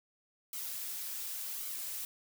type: noise with flanger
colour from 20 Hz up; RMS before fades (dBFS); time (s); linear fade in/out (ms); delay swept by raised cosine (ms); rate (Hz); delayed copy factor
blue; -40; 0.53-2.05; 2; 1.1 to 6; 0.89; -0.55
effects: none